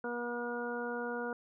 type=harmonic tone; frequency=240 Hz; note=B3; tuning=49 cents flat; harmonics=1 / 2 / 3 / 4 / 5 / 6; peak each=-41 / -38 / -45 / -45 / -50 / -41 dBFS; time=0.04-1.33 s; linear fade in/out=2 ms; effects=none